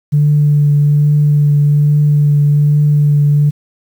sine tone with vibrato, 146.83 Hz, D3, in tune, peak -6 dBFS, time 0.12-3.51 s, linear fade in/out 20 ms, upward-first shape triangle, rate 1.2 Hz, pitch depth 17 cents each way, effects tanh soft clip ceiling -2 dBFS + 7-bit

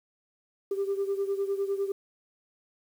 sine beating tone pair, 392.9 / 402.8 Hz, G4 / G4, +4 / +47 cents, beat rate 9.9 Hz, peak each -27 / -31 dBFS, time 0.71-1.92 s, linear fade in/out 5 ms, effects tanh soft clip ceiling -22 dBFS + 9-bit

